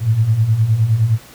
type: beating tone pair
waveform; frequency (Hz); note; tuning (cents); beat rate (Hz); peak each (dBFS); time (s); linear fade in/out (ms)
sine; 104.6 / 114.3; G#2 / A#2; +13 / -34; 9.7; -18 / -12; 0-1.19; 50
effects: pink hiss -41 dBFS RMS until 1.34 s + high-pass 60 Hz 12 dB/octave